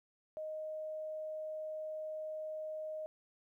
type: tone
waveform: sine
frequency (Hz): 622.3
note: D#5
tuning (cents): 0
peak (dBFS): -39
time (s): 0.37-3.06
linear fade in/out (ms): 0
effects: 13-bit